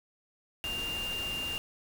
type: tone in noise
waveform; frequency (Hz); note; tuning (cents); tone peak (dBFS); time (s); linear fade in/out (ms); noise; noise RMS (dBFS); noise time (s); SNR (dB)
sine; 2797; F7; +2; -33; 0.64-1.58; 0; pink; -41; 0.64-1.58; +5
effects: none